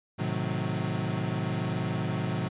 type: chord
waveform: 35% pulse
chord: A diminished seventh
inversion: none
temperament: equal with one note detuned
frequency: 110 / 130.81 / 158.01 / 185 Hz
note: A2 / C3 / Eb3 / Gb3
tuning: 0 / 0 / +27 / 0 cents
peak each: -32 dBFS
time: 0.18-2.49 s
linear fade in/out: 20 ms
effects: resampled to 8000 Hz